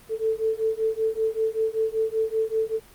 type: beating tone pair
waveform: sine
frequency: 440 / 445.2 Hz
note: A4 / A4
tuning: 0 / +20 cents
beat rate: 5.2 Hz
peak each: -25 dBFS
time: 0.09-2.8 s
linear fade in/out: 50 ms
effects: pink hiss -51 dBFS RMS until 2.94 s + Opus 32 kbps